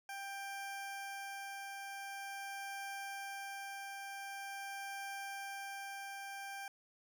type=tone with tremolo; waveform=20% pulse; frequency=790 Hz; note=G5; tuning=13 cents sharp; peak=-37 dBFS; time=0.09-6.68 s; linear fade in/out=2 ms; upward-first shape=triangle; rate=0.45 Hz; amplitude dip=25%; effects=none